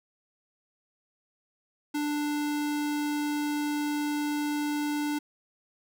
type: tone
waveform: square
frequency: 295.1 Hz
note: D4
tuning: 8 cents sharp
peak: -28 dBFS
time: 1.94-5.19 s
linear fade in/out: 10 ms
effects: none